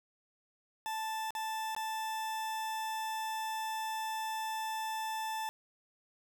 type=tone with dropouts; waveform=40% pulse; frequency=880 Hz; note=A5; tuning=in tune; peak=-34 dBFS; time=0.86-5.49 s; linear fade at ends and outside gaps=0 ms; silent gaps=1.306-1.351 / 1.749-1.764 s; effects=none